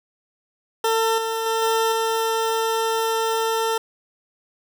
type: tone with level steps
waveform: 20% pulse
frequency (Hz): 449.4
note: A4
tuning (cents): +37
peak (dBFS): -13 / -18 / -15 / -13 / -15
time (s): 0.84-3.78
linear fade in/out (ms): 5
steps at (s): 1.18 / 1.46 / 1.62 / 1.92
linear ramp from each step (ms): 2
effects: none